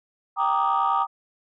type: chord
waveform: sine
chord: Eb major seventh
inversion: first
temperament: equal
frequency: 784 / 932.3 / 1174.7 / 1244.5 Hz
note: G5 / Bb5 / D6 / Eb6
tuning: 0 / 0 / 0 / 0 cents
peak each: -24 dBFS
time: 0.36-1.07 s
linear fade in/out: 50 ms
effects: tanh soft clip ceiling -13 dBFS